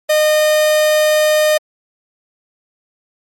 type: tone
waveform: 45% pulse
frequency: 612 Hz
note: D#5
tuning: 29 cents flat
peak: -10 dBFS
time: 0.09-1.58 s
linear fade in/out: 10 ms
effects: MP3 64 kbps